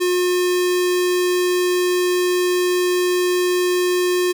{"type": "tone with notch filter", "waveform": "square", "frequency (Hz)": 359.5, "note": "F#4", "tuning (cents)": -50, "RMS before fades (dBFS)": -18, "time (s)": [0, 4.33], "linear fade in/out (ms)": 20, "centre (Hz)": 760, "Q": 0.88, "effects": []}